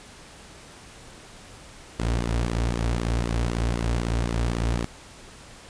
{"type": "tone with flanger", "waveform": "sawtooth", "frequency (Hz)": 58, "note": "A#1", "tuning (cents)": -8, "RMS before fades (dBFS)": -25, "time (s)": [1.99, 4.85], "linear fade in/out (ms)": 5, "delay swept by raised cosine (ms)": [1.2, 5.9], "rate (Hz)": 3.9, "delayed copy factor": -0.65, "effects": ["pink hiss -46 dBFS RMS until 5.69 s", "resampled to 22050 Hz"]}